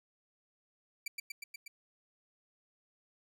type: tone with echo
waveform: sawtooth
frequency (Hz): 2329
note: D7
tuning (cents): -15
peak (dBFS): -32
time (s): 1.06-1.08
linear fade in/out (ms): 5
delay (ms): 120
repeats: 5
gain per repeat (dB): -2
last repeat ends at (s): 1.68
effects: none